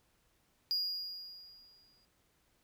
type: tone with exponential decay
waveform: triangle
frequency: 4858 Hz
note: D#8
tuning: 42 cents flat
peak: -28 dBFS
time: 0.71-2.05 s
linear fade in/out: 0 ms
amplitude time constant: 290 ms
effects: pink hiss -73 dBFS RMS until 2.63 s